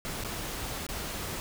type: noise with dropouts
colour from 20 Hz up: pink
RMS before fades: -36 dBFS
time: 0.05-1.4 s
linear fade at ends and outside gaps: 0 ms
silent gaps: 0.238-0.247 / 0.866-0.889 s
effects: none